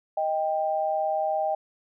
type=tone pair together; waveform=sine; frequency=626 / 788.7 Hz; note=D#5 / G5; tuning=+10 / +10 cents; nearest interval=major third; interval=400 cents; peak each=-26 dBFS; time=0.17-1.55 s; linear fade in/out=5 ms; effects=none